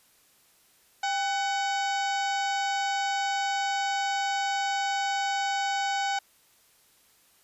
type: harmonic tone with a mistuned harmonic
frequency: 750 Hz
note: F#5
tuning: 23 cents sharp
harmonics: 1 / 2 / 3 / 4 / 5 / 6 / 7 / 8 / 9 / 10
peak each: -27 / -33 / -37 / -39 / -41 / -43 / -44 / -45 / -46 / -47 dBFS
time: 1.03-6.19 s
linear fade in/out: 5 ms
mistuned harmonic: 1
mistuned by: +100 cents
effects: white hiss -62 dBFS RMS until 7.43 s + resampled to 32000 Hz